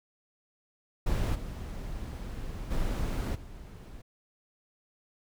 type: noise with level steps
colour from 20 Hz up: brown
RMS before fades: -28 / -38 / -30 / -45 dBFS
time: 1.06-4.02 s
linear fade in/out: 10 ms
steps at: 1.34 / 2.7 / 3.34 s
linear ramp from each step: 20 ms
effects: none